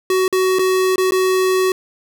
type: tone with dropouts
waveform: square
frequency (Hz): 374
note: F#4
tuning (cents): +19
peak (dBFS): -14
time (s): 0.1-1.72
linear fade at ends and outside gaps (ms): 2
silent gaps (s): 0.28-0.326 / 0.587-0.592 / 0.959-0.98 / 1.109-1.12
effects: none